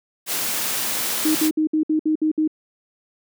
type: high-pass noise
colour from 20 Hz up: white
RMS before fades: -24 dBFS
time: 0.26-1.51 s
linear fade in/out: 50 ms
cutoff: 130 Hz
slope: 24 dB/octave
type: tone bursts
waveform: sine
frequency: 311.1 Hz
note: D#4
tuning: in tune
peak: -16 dBFS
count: 8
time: 1.25-2.477 s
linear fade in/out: 5 ms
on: 100 ms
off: 61 ms
effects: none